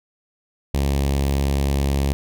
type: tone with notch filter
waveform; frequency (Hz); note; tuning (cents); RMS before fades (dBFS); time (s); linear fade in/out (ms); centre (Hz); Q
sawtooth; 69.3; C#2; 0; -20; 0.74-2.13; 0; 1400; 1.2
effects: none

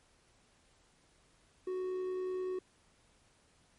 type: tone with amplitude modulation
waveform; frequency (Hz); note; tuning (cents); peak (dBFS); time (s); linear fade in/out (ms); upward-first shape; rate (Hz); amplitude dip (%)
triangle; 370; F#4; 0; -31; 1.67-2.59; 5; sine; 70.2; 25
effects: pink hiss -68 dBFS RMS until 3.78 s + MP3 48 kbps

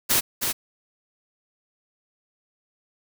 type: noise with echo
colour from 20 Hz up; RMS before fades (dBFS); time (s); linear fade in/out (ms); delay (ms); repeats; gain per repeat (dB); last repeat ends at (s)
white; -20; 0.09-0.21; 20; 320; 1; -5; 0.53
effects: none

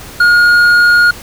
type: tone with hard clipping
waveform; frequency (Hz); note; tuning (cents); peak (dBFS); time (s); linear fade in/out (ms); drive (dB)
sine; 1431; F6; +42; -6; 0.2-1.11; 5; 5
effects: pink hiss -31 dBFS RMS until 1.22 s

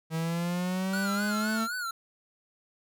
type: exponential sweep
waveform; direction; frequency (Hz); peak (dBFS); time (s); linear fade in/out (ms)
45% pulse; up; 160 to 227; -28; 0.1-1.68; 50
type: tone with vibrato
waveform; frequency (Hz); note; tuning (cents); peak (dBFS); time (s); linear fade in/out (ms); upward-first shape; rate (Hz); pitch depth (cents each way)
square; 1421; F6; +30; -32; 0.93-1.91; 5; sine; 3.9; 97
effects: none

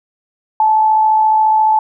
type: tone with amplitude modulation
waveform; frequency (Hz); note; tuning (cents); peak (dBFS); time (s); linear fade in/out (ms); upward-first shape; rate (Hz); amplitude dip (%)
sine; 869; A5; -22; -7; 0.6-1.79; 2; sine; 54.4; 30
effects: none

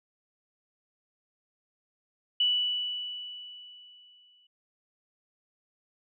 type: tone with exponential decay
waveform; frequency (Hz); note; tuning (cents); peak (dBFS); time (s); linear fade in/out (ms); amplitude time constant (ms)
sine; 2960; F#7; 0; -21; 2.4-4.47; 5; 450
effects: none

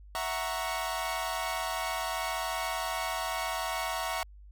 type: chord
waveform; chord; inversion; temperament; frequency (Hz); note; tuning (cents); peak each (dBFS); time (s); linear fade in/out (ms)
sawtooth; F# dominant seventh; third; equal; 659.3 / 740 / 932.3 / 1108.7; E5 / F#5 / A#5 / C#6; 0 / 0 / 0 / 0; -33; 0.15-4.23; 0
effects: added 50 Hz sine -48 dBFS peak until 4.51 s

